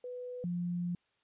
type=tone pair in turn; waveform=sine; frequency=496 / 175.36 Hz; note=B4 / F3; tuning=+7 / +7 cents; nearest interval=octave + tritone; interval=1800 cents; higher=first; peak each=-39 / -32 dBFS; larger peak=second; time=0.04-0.44 / 0.44-0.95 s; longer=second; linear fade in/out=2 ms; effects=white hiss -75 dBFS RMS until 1.23 s + resampled to 8000 Hz